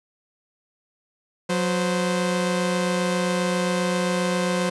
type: tone pair together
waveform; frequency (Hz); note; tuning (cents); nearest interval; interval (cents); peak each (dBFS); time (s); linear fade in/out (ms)
sawtooth; 181.8 / 517.9; F#3 / C5; -30 / -18; octave + tritone; 1812; -19 / -21; 1.49-4.7; 10
effects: resampled to 24000 Hz